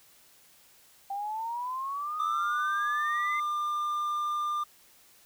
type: exponential sweep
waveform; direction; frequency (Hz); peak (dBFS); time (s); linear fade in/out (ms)
sine; up; 784 to 2093; -31; 1.1-3.4; 5
type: tone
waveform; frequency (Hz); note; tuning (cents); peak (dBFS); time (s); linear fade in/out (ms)
triangle; 1198; D6; +34; -26; 2.19-4.64; 10
effects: white hiss -59 dBFS RMS until 5.25 s